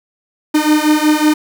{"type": "beating tone pair", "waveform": "45% pulse", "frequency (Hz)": [301.8, 307.2], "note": ["D4", "D#4"], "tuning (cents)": [47, -22], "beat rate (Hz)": 5.4, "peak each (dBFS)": -13, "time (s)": [0.54, 1.34], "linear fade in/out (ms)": 10, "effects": ["8-bit"]}